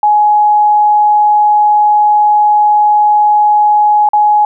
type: tone with dropouts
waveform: sine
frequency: 839 Hz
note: G#5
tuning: 17 cents sharp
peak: -5 dBFS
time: 0.03-4.45 s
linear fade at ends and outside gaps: 2 ms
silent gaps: 4.089-4.133 s
effects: none